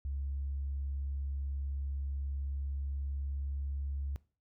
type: tone with pitch glide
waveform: sine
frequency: 69.3 to 69.74 Hz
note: C#2 to C#2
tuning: 0 to +11 cents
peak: -33 dBFS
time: 0.05-4.16 s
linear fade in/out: 0 ms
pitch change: +11 cents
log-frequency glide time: 2.29-3.92 s
effects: noise-tail reverb RT60 0.4 s tail -21 dB re dry + tanh soft clip ceiling -29 dBFS